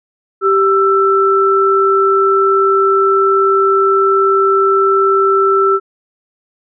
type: tone pair together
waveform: sine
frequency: 390.6 / 1330.6 Hz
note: G4 / E6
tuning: -6 / +16 cents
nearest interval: octave + major sixth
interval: 2122 cents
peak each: -11 dBFS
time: 0.41-5.8 s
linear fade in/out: 50 ms
effects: none